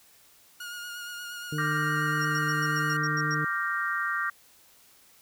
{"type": "tone with vibrato", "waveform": "sawtooth", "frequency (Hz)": 1432, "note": "F6", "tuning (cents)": 43, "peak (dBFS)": -33, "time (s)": [0.6, 2.97], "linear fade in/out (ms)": 5, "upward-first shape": "sine", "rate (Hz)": 8.5, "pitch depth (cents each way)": 24}
{"type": "harmonic tone", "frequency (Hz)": 151.3, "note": "D#3", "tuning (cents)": -48, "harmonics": [1, 2, 3], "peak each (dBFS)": [-30, -36, -40], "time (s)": [1.52, 3.45], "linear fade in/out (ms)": 5}
{"type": "chord", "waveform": "sine", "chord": "G minor seventh", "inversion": "second", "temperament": "equal", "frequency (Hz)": [1174.7, 1396.9, 1568, 1864.7], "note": ["D6", "F6", "G6", "Bb6"], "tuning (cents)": [0, 0, 0, 0], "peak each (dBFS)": -32, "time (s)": [1.58, 4.3], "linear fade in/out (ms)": 5}
{"type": "tone bursts", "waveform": "sine", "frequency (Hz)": 5588, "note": "F8", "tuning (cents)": 0, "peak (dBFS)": -34, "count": 9, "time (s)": [2.21, 3.346], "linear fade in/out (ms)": 5, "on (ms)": 40, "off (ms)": 97}
{"effects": ["white hiss -58 dBFS RMS until 5.21 s"]}